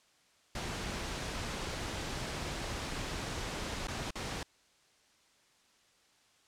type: noise with dropouts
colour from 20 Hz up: pink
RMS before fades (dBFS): -38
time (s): 0.55-4.43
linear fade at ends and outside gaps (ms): 2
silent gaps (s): 3.871-3.883 / 4.107-4.155
effects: white hiss -67 dBFS RMS until 6.47 s + low-pass 7000 Hz 12 dB/octave